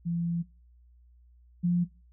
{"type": "tone pair in turn", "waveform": "sine", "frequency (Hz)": [170, 175.18], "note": ["F3", "F3"], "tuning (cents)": [-46, 6], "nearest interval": "minor second", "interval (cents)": 52, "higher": "second", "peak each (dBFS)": [-27, -22], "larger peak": "second", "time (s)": [[0.05, 0.43], [1.63, 1.85]], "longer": "first", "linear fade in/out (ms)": 20, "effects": ["noise-tail reverb RT60 0.3 s tail -20 dB re dry", "added 60 Hz sine -55 dBFS peak until 2.12 s"]}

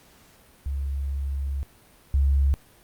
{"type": "tone pair in turn", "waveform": "sine", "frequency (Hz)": [69, 69], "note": ["C#2", "C#2"], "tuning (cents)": [-7, -7], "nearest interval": "unison", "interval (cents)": 0, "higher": "neither", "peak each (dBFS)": [-25, -17], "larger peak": "second", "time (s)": [[0.66, 1.63], [2.14, 2.54]], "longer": "first", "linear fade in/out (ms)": 0, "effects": ["pink hiss -55 dBFS RMS until 2.83 s", "Opus 48 kbps"]}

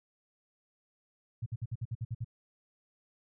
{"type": "tone bursts", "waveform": "sine", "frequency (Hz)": 115.1, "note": "A#2", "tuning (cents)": -22, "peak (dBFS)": -32, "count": 9, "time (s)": [1.42, 2.246], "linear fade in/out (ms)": 10, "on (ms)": 42, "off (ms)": 56, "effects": []}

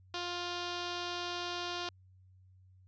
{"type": "tone with notch filter", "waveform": "5% pulse", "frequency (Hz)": 351.4, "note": "F4", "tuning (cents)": 11, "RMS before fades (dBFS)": -38, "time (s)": [0.14, 1.89], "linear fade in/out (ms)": 2, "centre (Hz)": 2000, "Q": 1.8, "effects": ["added 93 Hz sine -58 dBFS peak until 2.87 s", "resampled to 16000 Hz"]}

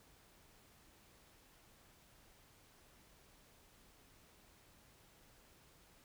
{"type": "silence", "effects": ["pink hiss -66 dBFS RMS until 6.04 s"]}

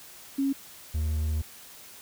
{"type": "tone pair in turn", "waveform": ["sine", "triangle"], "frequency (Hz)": [274.2, 77.17], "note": ["C#4", "D#2"], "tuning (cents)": [-19, -14], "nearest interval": "octave + minor seventh", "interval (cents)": 2195, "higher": "first", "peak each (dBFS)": -23, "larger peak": "neither", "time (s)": [[0.38, 0.53], [0.94, 1.42]], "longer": "second", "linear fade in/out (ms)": 10, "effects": ["white hiss -48 dBFS RMS until 2.01 s"]}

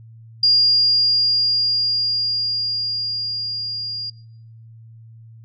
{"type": "tone with level ramp", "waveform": "sine", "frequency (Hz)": 4820, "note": "D8", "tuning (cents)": 44, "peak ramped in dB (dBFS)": [-11, -25], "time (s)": [0.43, 4.1], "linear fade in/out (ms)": 5, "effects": ["noise-tail reverb RT60 0.7 s tail -22 dB re dry", "added 113 Hz sine -40 dBFS peak until 5.44 s"]}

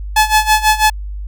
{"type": "tone with tremolo", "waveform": "sawtooth", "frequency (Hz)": 860, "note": "A5", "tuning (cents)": -40, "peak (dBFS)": -3, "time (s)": [0.16, 0.9], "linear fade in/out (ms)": 5, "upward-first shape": "sine", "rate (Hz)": 6.1, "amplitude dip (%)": 85, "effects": ["added 50 Hz sine -22 dBFS peak until 1.27 s"]}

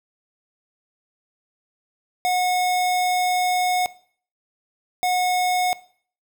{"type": "tone pair in turn", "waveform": "square", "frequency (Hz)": [728, 728], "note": ["F#5", "F#5"], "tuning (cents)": [-28, -28], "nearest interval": "unison", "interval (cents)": 0, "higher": "neither", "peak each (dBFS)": -19, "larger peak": "neither", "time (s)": [[2.25, 3.86], [5.03, 5.73]], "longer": "first", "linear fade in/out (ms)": 0, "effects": ["noise-tail reverb RT60 0.5 s tail -18 dB re dry"]}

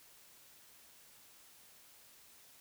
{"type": "silence", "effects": ["white hiss -61 dBFS RMS until 2.6 s"]}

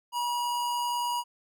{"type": "tone with amplitude modulation", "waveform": "square", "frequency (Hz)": 963, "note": "B5", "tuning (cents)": -44, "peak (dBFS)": -27, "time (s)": [0.12, 1.24], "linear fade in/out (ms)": 50, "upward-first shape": "sine", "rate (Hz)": 138, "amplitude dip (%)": 25, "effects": []}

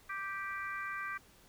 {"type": "harmonic tone", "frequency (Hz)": 392, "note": "G4", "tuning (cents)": 0, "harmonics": [3, 4, 5, 6], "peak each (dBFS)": [-41, -41, -44, -47], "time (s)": [0.09, 1.18], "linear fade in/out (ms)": 10, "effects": ["pink hiss -62 dBFS RMS until 1.48 s"]}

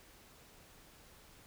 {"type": "silence", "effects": ["pink hiss -60 dBFS RMS until 1.46 s"]}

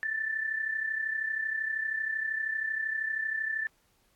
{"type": "tone pair together", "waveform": "sine", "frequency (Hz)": [1760, 1792.8], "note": ["A6", "A6"], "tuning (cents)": [0, 32], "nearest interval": "unison", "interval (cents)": 32, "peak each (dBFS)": [-30, -36], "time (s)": [0.03, 3.67], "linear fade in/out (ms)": 0, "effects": ["pink hiss -69 dBFS RMS until 4.15 s", "AAC 64 kbps"]}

